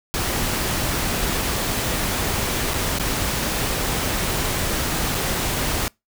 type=noise with dropouts; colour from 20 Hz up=pink; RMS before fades=-23 dBFS; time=0.14-5.88 s; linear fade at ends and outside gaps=0 ms; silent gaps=2.735-2.74 / 2.986-2.997 / 5.146-5.15 s; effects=noise-tail reverb RT60 0.2 s tail -25 dB re dry